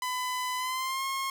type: tone with pitch glide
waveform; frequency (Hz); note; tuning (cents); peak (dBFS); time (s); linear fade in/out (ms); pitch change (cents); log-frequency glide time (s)
sawtooth; 1005 to 1077.1; B5 to C6; +30 to +50; -26; 0.02-1.3; 2; +120; 0.57-1.05
effects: none